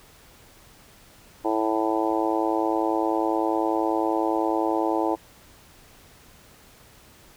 harmonic tone, 110 Hz, A2, in tune, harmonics 3 / 4 / 5 / 6 / 7 / 8 / 9, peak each -25 / -30 / -30 / -31 / -29 / -29 / -34 dBFS, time 1.44-5.16 s, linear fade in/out 20 ms, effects pink hiss -52 dBFS RMS until 7.36 s

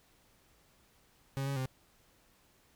40% pulse tone with pitch steps, 136.4 / 138.6 / 130.4 Hz, C#3 / C#3 / C3, -28 / 0 / -5 cents, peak -32 dBFS, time 1.37-1.658 s, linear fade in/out 0 ms, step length 96 ms, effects pink hiss -67 dBFS RMS until 2.75 s

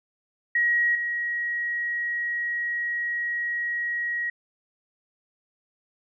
sine tone with level steps, 1900 Hz, A#6, 33 cents sharp, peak -19 / -25 dBFS, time 0.55-4.3 s, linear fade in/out 5 ms, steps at 0.95 s, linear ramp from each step 2 ms, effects none

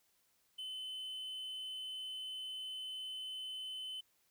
triangle tone, 3041 Hz, F#7, 47 cents sharp, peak -40 dBFS, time 0.58-4.01 s, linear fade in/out 10 ms, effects white hiss -75 dBFS RMS until 4.3 s

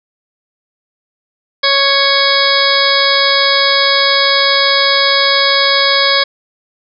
harmonic tone, 554.4 Hz, C#5, in tune, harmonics 1 / 2 / 3 / 4 / 6 / 7 / 8 / 9, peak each -17 / -17 / -17 / -17 / -17 / -17 / -17 / -17 dBFS, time 1.63-6.24 s, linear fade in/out 10 ms, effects none

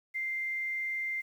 sine tone with quantisation, 2093 Hz, C7, in tune, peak -31 dBFS, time 0.14-1.22 s, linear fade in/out 20 ms, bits 10, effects none

